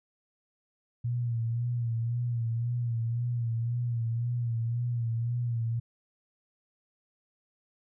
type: tone with vibrato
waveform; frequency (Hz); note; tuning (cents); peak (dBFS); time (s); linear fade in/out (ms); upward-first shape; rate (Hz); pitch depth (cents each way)
sine; 117.9; A#2; +20; -27; 1.04-5.8; 10; sine; 1.9; 52
effects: none